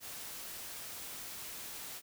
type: noise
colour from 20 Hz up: white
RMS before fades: -45 dBFS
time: 0-2.02 s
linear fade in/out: 50 ms
effects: none